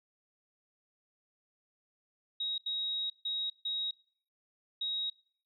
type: tone bursts at uneven times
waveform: sine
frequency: 3795 Hz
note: A#7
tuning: 30 cents sharp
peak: -32 dBFS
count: 5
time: 2.4-2.58 / 2.66-3.1 / 3.25-3.5 / 3.65-3.91 / 4.81-5.1 s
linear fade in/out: 5 ms
effects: noise-tail reverb RT60 0.5 s tail -20 dB re dry